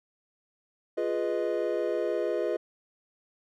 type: chord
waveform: triangle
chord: F half-diminished seventh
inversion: none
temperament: equal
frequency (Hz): 349.2 / 415.3 / 493.9 / 622.3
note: F4 / Ab4 / Cb5 / Eb5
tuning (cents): 0 / 0 / 0 / 0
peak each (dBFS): -30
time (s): 0.97-2.57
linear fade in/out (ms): 10
effects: none